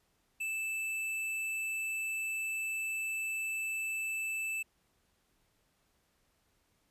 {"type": "tone with tanh clipping", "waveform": "triangle", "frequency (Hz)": 2637, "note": "E7", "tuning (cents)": 0, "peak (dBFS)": -35, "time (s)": [0.4, 4.63], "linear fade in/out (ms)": 10, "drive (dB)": 18, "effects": ["pink hiss -74 dBFS RMS until 6.9 s", "resampled to 32000 Hz"]}